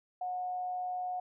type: tone with amplitude modulation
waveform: sine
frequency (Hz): 728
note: F#5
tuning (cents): -28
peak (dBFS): -32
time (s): 0.21-1.2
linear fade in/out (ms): 5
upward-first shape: sine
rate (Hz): 165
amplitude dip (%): 25
effects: none